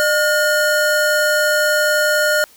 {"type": "tone pair together", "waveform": "square", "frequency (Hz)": [604, 1433.2], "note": ["D5", "F6"], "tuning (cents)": [48, 44], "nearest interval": "octave + minor third", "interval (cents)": 1496, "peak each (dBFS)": -17, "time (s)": [0, 2.44], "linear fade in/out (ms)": 0, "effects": ["white hiss -48 dBFS RMS until 2.56 s"]}